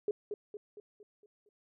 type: tone with echo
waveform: sine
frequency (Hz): 415.3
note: G#4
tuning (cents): 0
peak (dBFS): -28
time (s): 0.08-0.11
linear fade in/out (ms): 2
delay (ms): 230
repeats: 6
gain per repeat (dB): -6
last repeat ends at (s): 1.49
effects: none